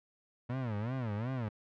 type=tone with vibrato; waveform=30% pulse; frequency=116.54 Hz; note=A#2; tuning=in tune; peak=-31 dBFS; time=0.49-1.49 s; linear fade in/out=10 ms; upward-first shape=sine; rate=2.7 Hz; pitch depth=230 cents each way; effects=low-pass 2000 Hz 12 dB/octave